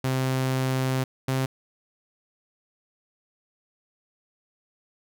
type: tone pair in turn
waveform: sawtooth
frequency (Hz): 130.81 / 131.95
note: C3 / C3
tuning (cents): 0 / +15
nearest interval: unison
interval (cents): 15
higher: second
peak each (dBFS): -19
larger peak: neither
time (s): 0.04-1.04 / 1.28-1.46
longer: first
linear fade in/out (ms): 5
effects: none